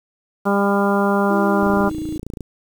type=harmonic tone; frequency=200 Hz; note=G3; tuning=35 cents sharp; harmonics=1 / 2 / 3 / 4 / 5 / 6 / 7; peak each=-18 / -21 / -23 / -24 / -25 / -26 / -26 dBFS; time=0.45-1.9 s; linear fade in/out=20 ms
type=tone with pitch glide; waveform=sine; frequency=329.6 to 311.8 Hz; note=E4 to D#4; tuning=0 to +4 cents; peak=-23 dBFS; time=1.3-2.18 s; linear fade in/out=5 ms; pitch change=-96 cents; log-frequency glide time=1.44-1.69 s
type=click train; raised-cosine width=3 ms; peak=-17 dBFS; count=23; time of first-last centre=1.63-2.407 s; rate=28.3 Hz
effects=7-bit